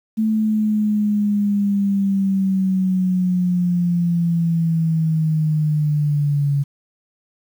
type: linear sweep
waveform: sine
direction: down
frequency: 219.8 to 140.6 Hz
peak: -15 dBFS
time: 0.17-6.64 s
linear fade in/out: 20 ms
effects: 8-bit